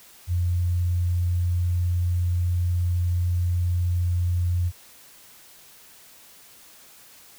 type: tone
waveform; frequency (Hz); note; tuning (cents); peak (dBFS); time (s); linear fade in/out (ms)
sine; 88.1; F2; +16; -20; 0.27-4.72; 50
effects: white hiss -50 dBFS RMS until 7.38 s